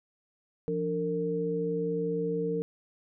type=tone cluster; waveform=sine; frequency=172 / 291.2 / 457.7 Hz; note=F3 / D4 / A#4; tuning=-26 / -15 / -32 cents; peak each=-33 / -37 / -29 dBFS; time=0.68-2.62 s; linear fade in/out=0 ms; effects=none